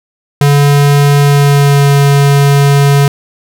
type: tone with pitch glide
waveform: square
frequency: 143.1 to 141.29 Hz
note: D3 to C#3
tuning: -45 to +33 cents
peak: -5 dBFS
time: 0.41-3.08 s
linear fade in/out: 2 ms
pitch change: -22 cents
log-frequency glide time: 1.19-1.91 s
effects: none